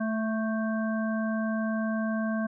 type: harmonic tone with a mistuned harmonic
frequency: 220 Hz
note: A3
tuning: in tune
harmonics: 1 / 3 / 5 / 7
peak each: -27 / -34 / -40 / -37 dBFS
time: 0-2.47 s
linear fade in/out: 10 ms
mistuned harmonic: 7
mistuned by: +29 cents
effects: none